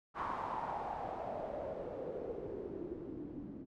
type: noise with low-pass filter sweep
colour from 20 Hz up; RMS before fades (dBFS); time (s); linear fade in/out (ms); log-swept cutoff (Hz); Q
white; -42; 0.14-3.66; 50; 1100 to 260; 5
effects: none